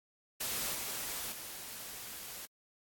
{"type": "noise with level steps", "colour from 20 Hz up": "white", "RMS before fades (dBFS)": [-36, -39, -45], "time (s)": [0.4, 2.46], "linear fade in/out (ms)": 10, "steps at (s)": [0.75, 1.32], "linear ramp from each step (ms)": 2, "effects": ["AAC 64 kbps"]}